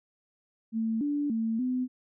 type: tone with pitch steps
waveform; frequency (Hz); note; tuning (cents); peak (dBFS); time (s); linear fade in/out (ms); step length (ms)
sine; 223.9 / 290.5 / 224.7 / 253.2; A3 / D4 / A3 / B3; +30 / -19 / +37 / +43; -26; 0.72-1.88; 50; 290
effects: none